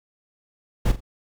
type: noise with echo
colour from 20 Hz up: brown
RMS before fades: -18 dBFS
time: 0.85-0.92 s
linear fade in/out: 10 ms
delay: 43 ms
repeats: 2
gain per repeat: -12 dB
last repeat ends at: 1.006 s
effects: none